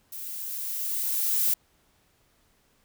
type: noise with level ramp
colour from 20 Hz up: violet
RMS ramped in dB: -38 to -23 dBFS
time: 0.12-1.54 s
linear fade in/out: 5 ms
effects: pink hiss -66 dBFS RMS until 2.84 s